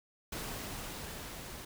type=noise with level ramp; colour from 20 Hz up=pink; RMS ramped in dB=-40 to -46 dBFS; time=0.32-1.65 s; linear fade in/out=5 ms; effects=none